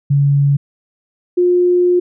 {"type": "tone pair in turn", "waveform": "sine", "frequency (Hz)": [141.4, 356.3], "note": ["C#3", "F4"], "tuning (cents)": [35, 35], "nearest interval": "octave + major third", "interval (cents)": 1600, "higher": "second", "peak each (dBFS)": -9, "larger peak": "neither", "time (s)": [[0.1, 0.57], [1.37, 2]], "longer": "second", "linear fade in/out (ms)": 10, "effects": []}